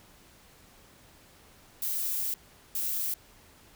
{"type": "noise bursts at uneven times", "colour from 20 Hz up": "violet", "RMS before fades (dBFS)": -31, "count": 2, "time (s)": [[1.82, 2.34], [2.75, 3.14]], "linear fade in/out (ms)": 2, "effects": ["pink hiss -57 dBFS RMS until 3.75 s"]}